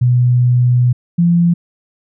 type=tone pair in turn; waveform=sine; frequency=123.47 / 171.85 Hz; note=B2 / F3; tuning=0 / -28 cents; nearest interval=tritone; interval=572 cents; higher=second; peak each=-8 dBFS; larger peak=neither; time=0.01-0.93 / 1.18-1.54 s; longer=first; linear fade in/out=10 ms; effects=none